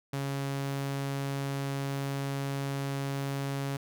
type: tone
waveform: sawtooth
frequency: 138.4 Hz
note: C#3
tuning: 2 cents flat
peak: -27 dBFS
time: 0.13-3.77 s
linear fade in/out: 5 ms
effects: none